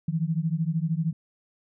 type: beating tone pair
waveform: sine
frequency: 156.9 / 169.9 Hz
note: D#3 / F3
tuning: +15 / -47 cents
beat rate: 13 Hz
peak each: -26 / -27 dBFS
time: 0.08-1.13 s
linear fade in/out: 5 ms
effects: none

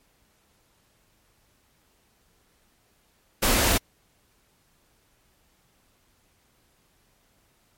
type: band-stop noise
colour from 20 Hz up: pink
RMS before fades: -21 dBFS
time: 3.42-3.78 s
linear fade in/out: 10 ms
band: 120 to 180 Hz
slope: 96 dB/octave
effects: pink hiss -65 dBFS RMS until 7.77 s + MP3 64 kbps

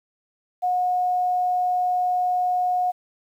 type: tone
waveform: sine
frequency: 725 Hz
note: F#5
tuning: 35 cents flat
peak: -19 dBFS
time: 0.62-2.92 s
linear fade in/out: 20 ms
effects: 9-bit

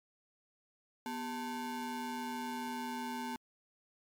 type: ring-modulated tone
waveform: square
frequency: 321.7 Hz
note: E4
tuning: 42 cents flat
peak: -35 dBFS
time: 1.06-3.36 s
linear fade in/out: 0 ms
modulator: 567 Hz
effects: MP3 96 kbps

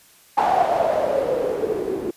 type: noise with low-pass filter sweep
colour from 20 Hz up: blue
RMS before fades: -21 dBFS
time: 0.37-2.11 s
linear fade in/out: 10 ms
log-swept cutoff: 830 to 350 Hz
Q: 8.2
effects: white hiss -52 dBFS RMS until 2.16 s + resampled to 32000 Hz

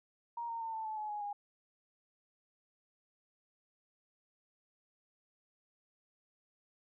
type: tone with pitch steps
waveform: sine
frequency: 939 / 920.7 / 902.8 / 885.3 / 868.1 / 851.2 / 834.6 / 818.4 Hz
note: A#5 / A#5 / A5 / A5 / A5 / G#5 / G#5 / G#5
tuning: +12 / -22 / +44 / +10 / -24 / +42 / +8 / -26 cents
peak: -37 dBFS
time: 0.37-1.33 s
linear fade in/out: 5 ms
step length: 120 ms
effects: none

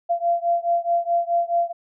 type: beating tone pair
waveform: sine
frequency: 685 / 689.7 Hz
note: F5 / F5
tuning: -34 / -22 cents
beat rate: 4.7 Hz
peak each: -21 / -22 dBFS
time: 0.09-1.73 s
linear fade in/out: 20 ms
effects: none

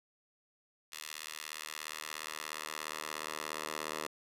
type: tone with high-pass filter sweep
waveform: 10% pulse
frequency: 77 Hz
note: D#2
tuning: 17 cents flat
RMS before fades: -42 dBFS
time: 0.92-4.07 s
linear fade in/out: 5 ms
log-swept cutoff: 2500 to 620 Hz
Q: 0.71
effects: resampled to 32000 Hz

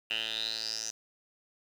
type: tone with band-pass filter sweep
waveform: 10% pulse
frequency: 111.2 Hz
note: A2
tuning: 19 cents sharp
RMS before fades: -35 dBFS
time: 0.1-0.91 s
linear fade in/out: 10 ms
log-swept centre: 2800 to 6100 Hz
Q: 8.6
effects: 9-bit

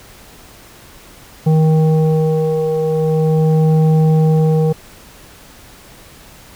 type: tone with frequency modulation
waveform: sine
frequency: 157.7 Hz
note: D#3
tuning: 24 cents sharp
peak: -10 dBFS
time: 1.46-4.73 s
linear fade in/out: 10 ms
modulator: 315 Hz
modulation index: 1.1
effects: pink hiss -41 dBFS RMS until 6.55 s

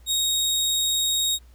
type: tone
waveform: 25% pulse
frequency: 3756 Hz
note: A#7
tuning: 12 cents sharp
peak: -17 dBFS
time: 0.06-1.39 s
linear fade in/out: 50 ms
effects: added 60 Hz sine -47 dBFS peak until 1.54 s + pink hiss -61 dBFS RMS until 1.54 s

